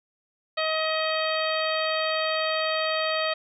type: harmonic tone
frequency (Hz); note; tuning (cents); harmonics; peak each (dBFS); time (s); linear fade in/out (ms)
632; D#5; +27; 1 / 2 / 3 / 4 / 5 / 6 / 7; -27 / -30 / -32 / -33 / -34 / -35 / -35; 0.57-3.34; 10
effects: none